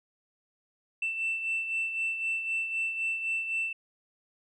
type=beating tone pair; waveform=sine; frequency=2670 / 2673.9 Hz; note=E7 / E7; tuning=+22 / +24 cents; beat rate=3.9 Hz; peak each=-28 / -36 dBFS; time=1.02-3.73 s; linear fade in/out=5 ms; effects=tanh soft clip ceiling -24 dBFS